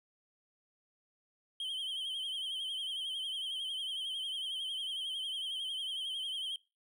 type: tone with vibrato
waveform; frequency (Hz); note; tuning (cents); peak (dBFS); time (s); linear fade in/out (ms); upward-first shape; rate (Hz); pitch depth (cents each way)
triangle; 3144; G7; +4; -34; 1.6-6.56; 2; sine; 11; 69
effects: noise-tail reverb RT60 0.3 s tail -24 dB re dry